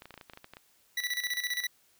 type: clicks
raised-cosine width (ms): 0.3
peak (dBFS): -30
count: 12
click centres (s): 0.021 / 0.056 / 0.107 / 0.141 / 0.177 / 0.212 / 0.298 / 0.335 / 0.374 / 0.444 / 0.536 / 0.569
type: tone with tremolo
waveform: 25% pulse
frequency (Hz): 1961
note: B6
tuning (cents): -13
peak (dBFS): -25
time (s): 0.97-1.67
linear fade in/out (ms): 5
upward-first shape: square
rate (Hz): 15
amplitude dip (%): 70
effects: white hiss -66 dBFS RMS until 1.99 s